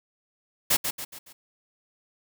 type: noise with echo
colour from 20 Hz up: white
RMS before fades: -21 dBFS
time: 0.7-0.77 s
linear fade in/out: 10 ms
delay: 140 ms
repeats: 4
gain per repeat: -7 dB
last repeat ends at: 1.33 s
effects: none